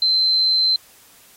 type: tone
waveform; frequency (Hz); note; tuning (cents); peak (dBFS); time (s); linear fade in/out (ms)
sine; 4092; C8; -39; -14; 0.02-0.76; 2
effects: white hiss -50 dBFS RMS until 1.36 s + AAC 48 kbps